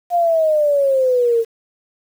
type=exponential sweep; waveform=sine; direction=down; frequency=710 to 451 Hz; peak=-12 dBFS; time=0.1-1.45 s; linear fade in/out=50 ms; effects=7-bit